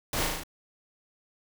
pink noise with echo, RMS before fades -30 dBFS, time 0.13-0.25 s, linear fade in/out 2 ms, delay 37 ms, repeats 5, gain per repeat -2 dB, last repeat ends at 0.435 s, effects none

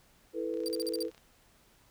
sine chord, E suspended fourth, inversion none, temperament equal, 329.6 / 440 / 493.9 Hz, E4 / A4 / B4, 0 / 0 / 0 cents, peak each -36 dBFS, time 0.33-1.11 s, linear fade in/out 50 ms
click train, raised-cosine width 0.2 ms, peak -38 dBFS, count 21, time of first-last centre 0.54-1.179 s, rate 31.3 Hz
sawtooth tone bursts, 4699 Hz, D8, in tune, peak -32 dBFS, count 6, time 0.66-1.027 s, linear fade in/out 0 ms, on 22 ms, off 47 ms
effects pink hiss -64 dBFS RMS until 1.9 s

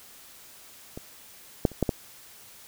clicks, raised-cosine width 2 ms, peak -23 / -6 / -29 / -9 / -10 dBFS, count 5, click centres 0.975 / 1.652 / 1.717 / 1.827 / 1.892 s, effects white hiss -50 dBFS RMS until 2.67 s

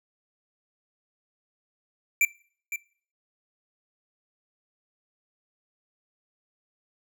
square tone with echo, 2349 Hz, D7, in tune, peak -19 dBFS, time 2.21-2.25 s, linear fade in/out 2 ms, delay 510 ms, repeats 1, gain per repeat -11 dB, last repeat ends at 2.76 s, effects noise-tail reverb RT60 0.5 s tail -22 dB re dry

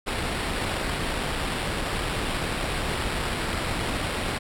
pink noise with sample-and-hold, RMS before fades -28 dBFS, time 0.06-4.39 s, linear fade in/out 20 ms, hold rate 6300 Hz, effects low-pass 12000 Hz 12 dB/octave

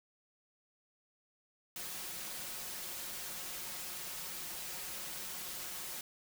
white noise with comb filter, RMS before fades -43 dBFS, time 1.76-6.01 s, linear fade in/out 2 ms, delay 5.5 ms, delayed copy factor +0.6, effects none

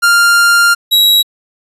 45% pulse tone pair in turn, 1396.9 / 3867 Hz, F6 / B7, 0 / -37 cents, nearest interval octave + tritone, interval 1763 cents, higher second, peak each -6 dBFS, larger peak neither, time 0.02-0.75 / 0.91-1.23 s, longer first, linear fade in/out 20 ms, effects resampled to 32000 Hz

